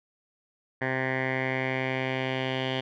10% pulse tone with low-pass filter sweep, 130.81 Hz, C3, in tune, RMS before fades -29 dBFS, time 0.81-2.81 s, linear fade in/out 10 ms, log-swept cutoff 1800 to 3000 Hz, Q 4.4, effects none

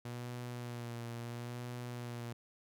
sawtooth tone with vibrato, 120 Hz, B2, 49 cents flat, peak -37 dBFS, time 0.05-2.33 s, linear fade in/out 5 ms, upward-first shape sine, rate 0.73 Hz, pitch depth 33 cents each way, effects none

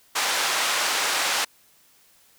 pink band-pass noise, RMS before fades -24 dBFS, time 0.15-1.45 s, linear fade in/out 10 ms, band 900 to 8300 Hz, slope 12 dB/octave, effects white hiss -58 dBFS RMS until 2.38 s

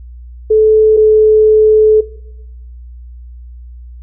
sine tone pair in turn, 434.2 / 431.8 Hz, A4 / A4, -23 / -33 cents, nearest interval unison, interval 10 cents, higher first, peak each -5 dBFS, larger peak neither, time 0.5-0.97 / 0.97-2.01 s, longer second, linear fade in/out 10 ms, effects noise-tail reverb RT60 0.9 s tail -18 dB re dry + added 60 Hz sine -29 dBFS peak until 4.02 s

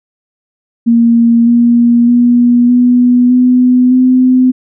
sine tone with pitch steps, 233.1 / 237.3 / 241.6 / 246 / 250.4 / 254.9 Hz, A#3 / A#3 / B3 / B3 / B3 / C4, 0 / +31 / -38 / -7 / +24 / -45 cents, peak -4 dBFS, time 0.86-4.52 s, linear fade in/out 20 ms, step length 610 ms, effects none

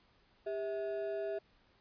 triangle ring-modulated tone, 525 Hz, C5, 6 cents sharp, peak -30 dBFS, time 0.46-1.39 s, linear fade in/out 10 ms, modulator 125 Hz, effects pink hiss -69 dBFS RMS until 1.8 s + resampled to 11025 Hz

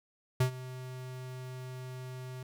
square tone with ADSR envelope, 128.1 Hz, C3, 36 cents flat, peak -23 dBFS, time 0.4-2.43 s, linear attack 7 ms, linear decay 97 ms, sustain -18 dB, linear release 3 ms, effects none

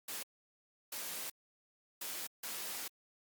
white noise bursts at uneven times, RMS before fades -42 dBFS, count 4, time 0.08-0.23 / 0.92-1.3 / 2.01-2.27 / 2.43-2.88 s, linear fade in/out 5 ms, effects high-pass 200 Hz 12 dB/octave + Opus 48 kbps

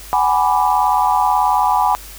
sine chord, G# half-diminished seventh, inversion third, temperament equal with one note detuned, 752.1 / 830.6 / 987.8 / 1174.7 Hz, F#5 / G#5 / B5 / D6, +28 / 0 / 0 / 0 cents, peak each -19 / -16 / -16 / -22 dBFS, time 0.13-1.95 s, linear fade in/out 0 ms, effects added 50 Hz sine -37 dBFS peak until 2.18 s + white hiss -37 dBFS RMS until 2.18 s

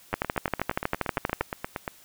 two click trains, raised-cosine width 0.5 ms, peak -9 / -14 dBFS, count 17 / 16, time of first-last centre 0.14-1.41 / 0.13-1.878 s, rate 12.6 / 8.58 Hz, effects white hiss -54 dBFS RMS until 2.04 s

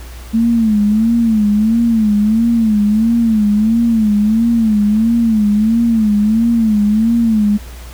sine tone with vibrato, 220 Hz, A3, in tune, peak -9 dBFS, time 0.33-7.58 s, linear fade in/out 20 ms, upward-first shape sine, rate 1.5 Hz, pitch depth 110 cents each way, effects added 60 Hz sine -29 dBFS peak until 7.93 s + pink hiss -38 dBFS RMS until 7.93 s

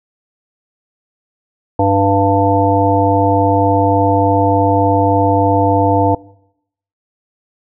harmonic tone, 98.7 Hz, G2, 12 cents sharp, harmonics 1 / 3 / 5 / 7 / 9, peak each -16 / -16 / -16 / -16 / -16 dBFS, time 1.79-6.15 s, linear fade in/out 5 ms, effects noise-tail reverb RT60 0.8 s tail -22 dB re dry

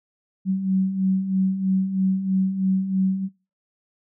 sine beating tone pair, 187.5 / 190.6 Hz, F#3 / G3, +23 / -48 cents, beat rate 3.1 Hz, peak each -26 / -20 dBFS, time 0.45-3.29 s, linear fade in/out 50 ms, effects noise-tail reverb RT60 0.3 s tail -22 dB re dry

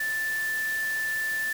sine tone in noise, 1760 Hz, A6, in tune, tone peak -26 dBFS, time 0-1.53 s, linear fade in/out 5 ms, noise white, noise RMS -39 dBFS, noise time 0-1.53 s, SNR +10 dB, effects none

